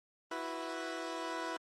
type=chord; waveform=15% pulse; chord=E suspended second; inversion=none; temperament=equal; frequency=329.6 / 370 / 493.9 Hz; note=E4 / F#4 / B4; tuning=0 / 0 / 0 cents; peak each=-34 / -38 / -37 dBFS; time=0.31-1.57 s; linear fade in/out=5 ms; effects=low-pass 7000 Hz 12 dB/octave + Opus 32 kbps